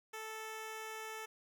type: tone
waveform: 10% pulse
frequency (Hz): 439.2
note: A4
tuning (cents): -3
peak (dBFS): -35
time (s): 0.13-1.26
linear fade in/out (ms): 10
effects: none